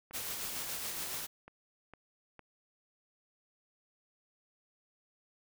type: click train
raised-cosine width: 0.5 ms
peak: -35 dBFS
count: 6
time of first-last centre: 0.11-2.393 s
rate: 2.19 Hz
type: noise with tremolo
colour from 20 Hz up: white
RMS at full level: -38 dBFS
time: 0.13-1.27 s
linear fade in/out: 20 ms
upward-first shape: sine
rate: 7.1 Hz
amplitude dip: 30%
effects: none